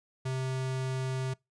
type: tone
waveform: square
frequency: 130.81 Hz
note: C3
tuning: in tune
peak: -31 dBFS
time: 0.25-1.34 s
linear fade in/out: 10 ms
effects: noise-tail reverb RT60 0.2 s tail -24 dB re dry + resampled to 22050 Hz